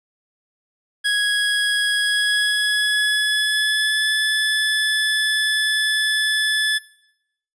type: tone with pitch glide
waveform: 25% pulse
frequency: 1661.2 to 1729.7 Hz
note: G#6 to A6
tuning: 0 to -30 cents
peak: -13 dBFS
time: 1.04-6.79 s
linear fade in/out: 20 ms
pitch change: +70 cents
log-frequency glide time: 1.98-4.1 s
effects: noise-tail reverb RT60 0.8 s tail -20 dB re dry + resampled to 22050 Hz